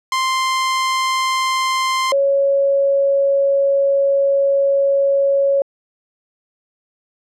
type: tone pair in turn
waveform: sawtooth / sine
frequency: 1046.5 / 554.4 Hz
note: C6 / C#5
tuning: 0 / 0 cents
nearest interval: major seventh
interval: 1100 cents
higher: first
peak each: -12 dBFS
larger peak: neither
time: 0.12-2.12 / 2.12-5.62 s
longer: second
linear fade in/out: 2 ms
effects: low-pass 8000 Hz 12 dB/octave